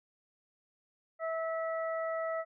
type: harmonic tone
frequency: 651 Hz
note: E5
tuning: 22 cents flat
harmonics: 1 / 2 / 3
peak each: -33 / -39 / -43 dBFS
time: 1.19-2.45 s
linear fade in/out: 50 ms
effects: none